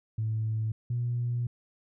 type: tone pair in turn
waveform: sine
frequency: 110 / 120.43 Hz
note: A2 / B2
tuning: 0 / -43 cents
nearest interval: major second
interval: 157 cents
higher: second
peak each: -26 dBFS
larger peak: neither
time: 0.18-0.72 / 0.9-1.47 s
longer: second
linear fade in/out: 5 ms
effects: tanh soft clip ceiling -22 dBFS